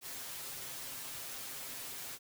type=noise with comb filter; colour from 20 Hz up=white; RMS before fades=-44 dBFS; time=0.01-2.19 s; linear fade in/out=50 ms; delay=7.5 ms; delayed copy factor=+0.85; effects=none